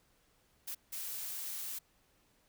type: noise bursts at uneven times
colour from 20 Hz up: blue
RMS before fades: -41 dBFS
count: 2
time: 0.67-0.75 / 0.92-1.79 s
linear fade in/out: 10 ms
effects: pink hiss -71 dBFS RMS until 2.48 s